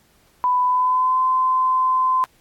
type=tone with pitch glide; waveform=sine; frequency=996 to 1029.3 Hz; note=B5 to C6; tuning=+14 to -29 cents; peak=-15 dBFS; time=0.44-2.24 s; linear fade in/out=0 ms; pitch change=+57 cents; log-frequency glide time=0.64-1.2 s; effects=pink hiss -58 dBFS RMS until 2.4 s + AAC 64 kbps